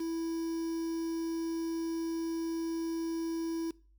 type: tone with quantisation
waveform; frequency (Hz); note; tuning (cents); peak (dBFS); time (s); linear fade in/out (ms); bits
triangle; 329.6; E4; 0; -30; 0-3.71; 5; 8
effects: noise-tail reverb RT60 0.4 s tail -22 dB re dry + added 50 Hz sine -60 dBFS peak until 3.98 s